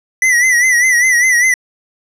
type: tone with vibrato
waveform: square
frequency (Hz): 1975.5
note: B6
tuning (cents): 0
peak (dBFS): -9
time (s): 0.22-1.54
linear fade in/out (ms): 2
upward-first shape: sine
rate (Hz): 5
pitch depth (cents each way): 81
effects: low-pass 11000 Hz 12 dB/octave